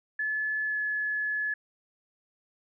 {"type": "tone with pitch glide", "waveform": "sine", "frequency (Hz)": [1723, 1709.1], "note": ["A6", "G#6"], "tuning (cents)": [-37, 49], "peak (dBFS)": -27, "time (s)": [0.19, 1.54], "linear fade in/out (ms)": 5, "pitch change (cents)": -14, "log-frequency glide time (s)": [0.65, 0.77], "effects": []}